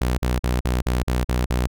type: tone bursts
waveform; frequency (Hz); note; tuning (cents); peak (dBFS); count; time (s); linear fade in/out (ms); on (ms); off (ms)
sawtooth; 61.74; B1; 0; -15; 8; 0.01-1.671; 5; 170; 43
effects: none